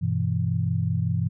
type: chord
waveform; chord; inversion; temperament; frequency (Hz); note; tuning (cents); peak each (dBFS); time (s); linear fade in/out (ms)
sine; E minor; first; equal; 98 / 123.47 / 164.81; G2 / B2 / E3; 0 / 0 / 0; -26; 0.01-1.29; 20
effects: none